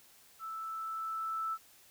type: tone with level ramp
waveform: sine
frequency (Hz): 1318.5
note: E6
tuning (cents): 0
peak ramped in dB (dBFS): -39 to -32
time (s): 0.39-1.58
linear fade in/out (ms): 50
effects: white hiss -61 dBFS RMS until 1.9 s